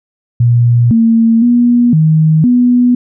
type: tone with pitch steps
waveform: sine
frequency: 119.5 / 227.5 / 240.9 / 157.1 / 245.6 Hz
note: A#2 / A#3 / B3 / D#3 / B3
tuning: +43 / -42 / -43 / +17 / -9 cents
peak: -5 dBFS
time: 0.4-2.95 s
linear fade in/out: 5 ms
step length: 510 ms
effects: none